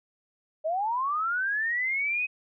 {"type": "linear sweep", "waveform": "sine", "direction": "up", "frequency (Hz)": [603, 2543], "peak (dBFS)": -25, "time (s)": [0.64, 2.27], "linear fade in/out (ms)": 20, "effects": []}